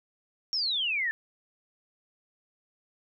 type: exponential sweep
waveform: sine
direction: down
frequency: 5588 to 1742 Hz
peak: -26 dBFS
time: 0.53-1.11 s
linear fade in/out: 0 ms
effects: none